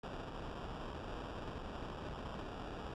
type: noise with sample-and-hold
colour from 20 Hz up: pink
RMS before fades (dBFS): -45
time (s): 0.03-2.94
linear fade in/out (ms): 5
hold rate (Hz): 2100
effects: low-pass 4000 Hz 12 dB/octave